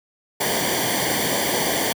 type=noise with comb filter; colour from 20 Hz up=pink; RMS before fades=-22 dBFS; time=0.4-1.93 s; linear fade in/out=10 ms; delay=0.76 ms; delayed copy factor=-0.8; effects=high-pass 100 Hz 12 dB/octave